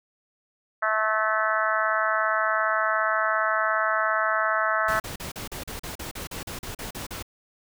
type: harmonic tone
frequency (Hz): 217.3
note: A3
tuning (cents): -21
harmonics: 3 / 4 / 5 / 6 / 7 / 8 / 9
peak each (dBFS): -28 / -34 / -29 / -26 / -28 / -30 / -35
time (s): 0.82-5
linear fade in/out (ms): 10
type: noise bursts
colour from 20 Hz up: pink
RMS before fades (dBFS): -35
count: 15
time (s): 4.88-7.226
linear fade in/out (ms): 5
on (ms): 120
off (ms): 39
effects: none